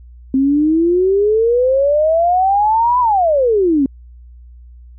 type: exponential two-way sweep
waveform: sine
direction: up then down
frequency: 261.6 to 1009 to 261.6 Hz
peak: -10 dBFS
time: 0.34-3.86 s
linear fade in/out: 2 ms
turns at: 3 s
effects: added 60 Hz sine -36 dBFS peak until 4.98 s